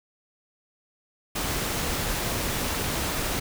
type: noise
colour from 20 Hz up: pink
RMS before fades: -28 dBFS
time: 1.35-3.4 s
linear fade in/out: 10 ms
effects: none